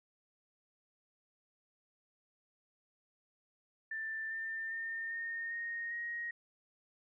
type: tone with pitch steps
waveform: sine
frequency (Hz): 1775 / 1795.6 / 1816.5 / 1837.6 / 1858.9 / 1880.5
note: A6 / A6 / A#6 / A#6 / A#6 / A#6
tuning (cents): +15 / +35 / -45 / -25 / -5 / +15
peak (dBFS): -37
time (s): 3.91-6.31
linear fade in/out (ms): 5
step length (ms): 400
effects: none